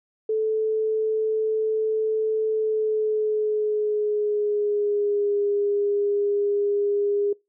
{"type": "tone with pitch glide", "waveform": "sine", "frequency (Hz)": [436.7, 407.5], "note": ["A4", "G#4"], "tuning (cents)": [-13, -33], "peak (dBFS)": -20, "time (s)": [0.29, 7.33], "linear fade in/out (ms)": 5, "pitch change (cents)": -120, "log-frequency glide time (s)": [2.49, 5.39], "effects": ["noise-tail reverb RT60 0.2 s tail -23 dB re dry"]}